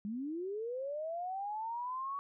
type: linear sweep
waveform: sine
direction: up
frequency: 197.3 to 1134 Hz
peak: -36 dBFS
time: 0.05-2.19 s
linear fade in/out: 0 ms
effects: none